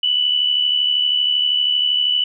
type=tone with amplitude modulation; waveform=sine; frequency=2970 Hz; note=F#7; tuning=6 cents sharp; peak=-12 dBFS; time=0.03-2.24 s; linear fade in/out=5 ms; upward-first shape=sine; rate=72.7 Hz; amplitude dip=55%; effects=none